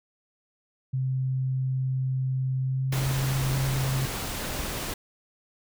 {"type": "tone with pitch glide", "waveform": "sine", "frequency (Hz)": [130.8, 132.93], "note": ["C3", "C3"], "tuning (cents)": [0, 28], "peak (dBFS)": -24, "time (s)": [0.93, 4.06], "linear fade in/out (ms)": 10, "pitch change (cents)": 28, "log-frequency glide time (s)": [2.61, 2.96]}
{"type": "noise", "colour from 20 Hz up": "pink", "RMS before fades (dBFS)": -32, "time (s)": [2.92, 4.94], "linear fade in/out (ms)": 5}
{"effects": []}